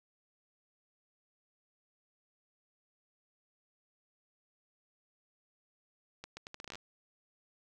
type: accelerating click train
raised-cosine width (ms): 0.2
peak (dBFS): -27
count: 12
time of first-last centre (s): 6.24-6.755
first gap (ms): 130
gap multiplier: 0.76
effects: none